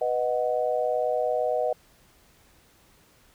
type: chord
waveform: sine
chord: B major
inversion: none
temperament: equal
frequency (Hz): 493.9 / 622.3 / 740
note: B4 / D#5 / F#5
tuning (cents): 0 / 0 / 0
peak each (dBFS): -27 / -26 / -29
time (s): 0.01-1.73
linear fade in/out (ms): 5
effects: pink hiss -59 dBFS RMS until 3.34 s